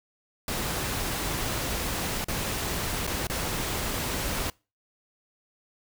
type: noise with dropouts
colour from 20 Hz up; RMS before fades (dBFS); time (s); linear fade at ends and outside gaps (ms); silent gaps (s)
pink; -30; 0.48-4.5; 2; 2.244-2.283 / 3.068-3.074 / 3.27-3.298
effects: noise-tail reverb RT60 0.3 s tail -25 dB re dry